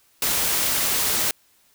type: noise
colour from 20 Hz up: white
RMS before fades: -22 dBFS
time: 0.22-1.31 s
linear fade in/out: 2 ms
effects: white hiss -60 dBFS RMS until 1.74 s